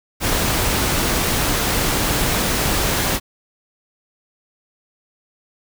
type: noise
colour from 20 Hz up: pink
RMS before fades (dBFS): -19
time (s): 0.2-3.2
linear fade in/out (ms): 50
effects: none